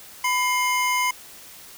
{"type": "tone pair together", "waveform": "square", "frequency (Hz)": [1000, 2120], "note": ["B5", "C7"], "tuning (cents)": [21, 22], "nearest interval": "octave + minor second", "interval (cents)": 1301, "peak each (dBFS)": [-23, -24], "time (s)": [0.24, 1.11], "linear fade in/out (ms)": 5, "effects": ["white hiss -44 dBFS RMS until 1.77 s"]}